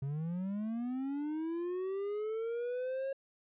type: linear sweep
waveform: triangle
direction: up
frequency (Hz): 133.3 to 547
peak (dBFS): -32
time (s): 0.02-3.13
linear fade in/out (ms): 5
effects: resampled to 8000 Hz